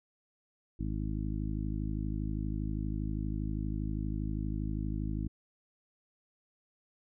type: harmonic tone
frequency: 52.5 Hz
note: G#1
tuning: 19 cents sharp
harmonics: 1 / 2 / 3 / 4 / 5 / 6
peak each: -35 / -38 / -40 / -41 / -42 / -43 dBFS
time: 0.79-5.28 s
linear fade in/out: 10 ms
effects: none